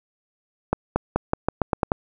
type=accelerating click train; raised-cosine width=1 ms; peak=-5 dBFS; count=9; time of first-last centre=0.73-1.919 s; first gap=230 ms; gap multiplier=0.87; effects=none